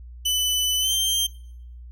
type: tone with pitch glide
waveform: sawtooth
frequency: 2997 to 3151 Hz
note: F#7 to G7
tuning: +22 to +8 cents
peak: -17 dBFS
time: 0.25-1.27 s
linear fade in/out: 10 ms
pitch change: +86 cents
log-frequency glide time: 0.8-0.92 s
effects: noise-tail reverb RT60 0.7 s tail -22 dB re dry + added 60 Hz sine -38 dBFS peak until 1.91 s